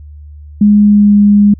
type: tone with pitch glide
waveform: sine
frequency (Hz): 207.3 to 205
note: G#3 to G#3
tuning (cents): -3 to -22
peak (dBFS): -3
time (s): 0.61-1.54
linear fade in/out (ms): 5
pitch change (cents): -19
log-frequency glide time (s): 0.82-1.16
effects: added 74 Hz sine -29 dBFS peak until 1.59 s